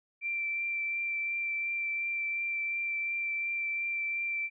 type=tone with vibrato; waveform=sine; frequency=2349 Hz; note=D7; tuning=in tune; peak=-30 dBFS; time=0.21-4.5 s; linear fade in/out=50 ms; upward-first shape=triangle; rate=2.8 Hz; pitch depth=13 cents each way; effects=none